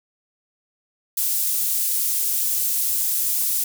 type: high-pass noise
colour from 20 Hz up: pink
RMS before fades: -22 dBFS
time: 1.17-3.64 s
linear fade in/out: 5 ms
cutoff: 11000 Hz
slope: 12 dB/octave
effects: none